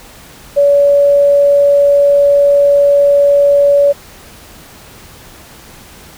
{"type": "tone", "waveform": "sine", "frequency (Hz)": 569, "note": "C#5", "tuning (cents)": 45, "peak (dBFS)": -5, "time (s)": [0.56, 3.93], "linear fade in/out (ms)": 20, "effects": ["pink hiss -37 dBFS RMS until 6.17 s"]}